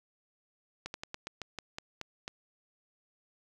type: slowing click train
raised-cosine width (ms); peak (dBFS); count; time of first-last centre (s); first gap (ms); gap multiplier
0.2; -21; 10; 0.86-2.279; 81; 1.16
effects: none